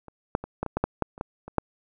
clicks, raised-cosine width 1 ms, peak -29 / -8 / -21 / -13 / -17 / -11 / -8 / -9 / -29 / -15 / -25 / -7 dBFS, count 12, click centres 0.083 / 0.351 / 0.44 / 0.63 / 0.663 / 0.77 / 0.84 / 1.023 / 1.179 / 1.211 / 1.48 / 1.583 s, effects none

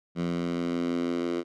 10% pulse tone with high-pass filter sweep, 86.1 Hz, F2, 24 cents flat, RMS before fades -29 dBFS, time 0.15-1.44 s, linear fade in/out 50 ms, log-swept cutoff 180 to 320 Hz, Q 3.5, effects low-pass 5000 Hz 12 dB/octave

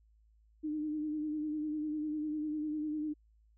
sine tone with vibrato, 304.2 Hz, D#4, 39 cents flat, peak -33 dBFS, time 0.63-3.14 s, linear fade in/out 20 ms, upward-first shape sine, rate 10 Hz, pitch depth 38 cents each way, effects added 54 Hz sine -63 dBFS peak until 3.57 s

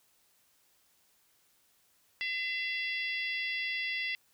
harmonic tone with a mistuned harmonic, 677 Hz, E5, 46 cents sharp, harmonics 3 / 4 / 5 / 6 / 7 / 8, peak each -34 / -37 / -41 / -51 / -44 / -54 dBFS, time 2.21-4.15 s, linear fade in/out 0 ms, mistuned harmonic 8, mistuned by -54 cents, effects white hiss -69 dBFS RMS until 4.33 s

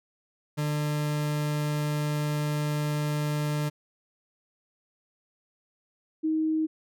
40% pulse / sine tone pair in turn, 149.1 / 315 Hz, D3 / D#4, +27 / +21 cents, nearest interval octave + minor second, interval 1294 cents, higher second, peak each -25 / -23 dBFS, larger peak second, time 0.57-3.7 / 6.23-6.67 s, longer first, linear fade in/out 20 ms, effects none

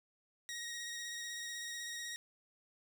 15% pulse tone with vibrato, 1884 Hz, A#6, 18 cents sharp, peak -35 dBFS, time 0.49-2.16 s, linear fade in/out 0 ms, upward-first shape square, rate 16 Hz, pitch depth 14 cents each way, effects none

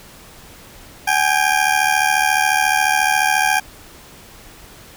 20% pulse ring-modulated tone, 801 Hz, G5, 37 cents sharp, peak -6 dBFS, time 1.07-3.6 s, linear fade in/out 10 ms, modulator 37.1 Hz, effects pink hiss -42 dBFS RMS until 4.96 s

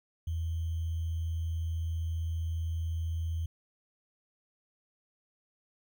sine tone with sample-and-hold, 82.3 Hz, E2, 2 cents flat, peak -30 dBFS, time 0.27-3.46 s, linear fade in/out 5 ms, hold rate 3150 Hz, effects none

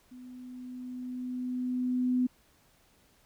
sine tone with level ramp, 251.1 Hz, B3, 29 cents sharp, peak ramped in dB -45 to -23 dBFS, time 0.11-2.27 s, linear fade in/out 10 ms, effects pink hiss -65 dBFS RMS until 3.25 s

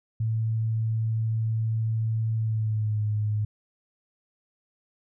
sine tone with pitch glide, 111.6 to 105.95 Hz, A2 to G#2, +25 to +35 cents, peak -23 dBFS, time 0.2-3.45 s, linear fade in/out 5 ms, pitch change -90 cents, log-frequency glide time 2.36-3.02 s, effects none

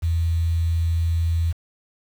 sine tone with quantisation, 83.2 Hz, E2, 17 cents sharp, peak -18 dBFS, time 0.02-1.53 s, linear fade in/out 20 ms, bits 7, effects none

